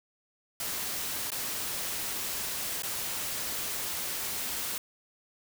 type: noise with dropouts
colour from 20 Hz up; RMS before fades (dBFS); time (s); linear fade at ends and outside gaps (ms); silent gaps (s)
white; -34; 0.6-4.78; 2; 1.304-1.318 / 2.822-2.833
effects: none